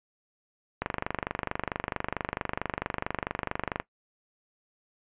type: click train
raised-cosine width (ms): 0.5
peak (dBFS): -13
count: 74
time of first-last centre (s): 0.82-3.8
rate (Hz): 24.5
effects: noise-tail reverb RT60 0.1 s tail -19 dB re dry + resampled to 8000 Hz